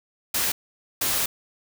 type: noise bursts at uneven times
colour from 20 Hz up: white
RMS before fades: -24 dBFS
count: 2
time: 0.34-0.52 / 1.01-1.26 s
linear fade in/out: 5 ms
effects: none